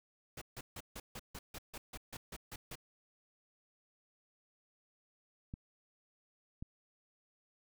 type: noise bursts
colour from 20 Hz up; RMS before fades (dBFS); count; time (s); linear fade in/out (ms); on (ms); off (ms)
pink; -46; 13; 0.37-2.755; 5; 45; 150
type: clicks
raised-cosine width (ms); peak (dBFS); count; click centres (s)
5; -30; 2; 5.539 / 6.625
effects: none